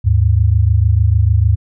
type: tone pair together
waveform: sine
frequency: 77.6 / 104.29 Hz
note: D#2 / G#2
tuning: -4 / +8 cents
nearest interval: perfect fourth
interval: 512 cents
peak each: -12 / -11 dBFS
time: 0.04-1.56 s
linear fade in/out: 20 ms
effects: none